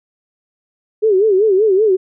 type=tone with vibrato; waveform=sine; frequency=405.9 Hz; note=G#4; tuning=40 cents flat; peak=-9 dBFS; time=1.02-1.97 s; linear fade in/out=20 ms; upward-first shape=sine; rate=5.2 Hz; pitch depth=160 cents each way; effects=none